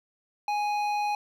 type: tone with hard clipping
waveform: sine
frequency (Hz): 830.6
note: G#5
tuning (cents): 0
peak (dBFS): -27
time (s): 0.48-1.15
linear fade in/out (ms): 2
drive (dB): 10
effects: none